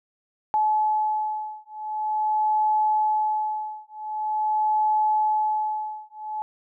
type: beating tone pair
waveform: sine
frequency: 857 / 857.45 Hz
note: A5 / A5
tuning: -46 / -45 cents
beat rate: 0.45 Hz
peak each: -24 dBFS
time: 0.54-6.42 s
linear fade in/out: 0 ms
effects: none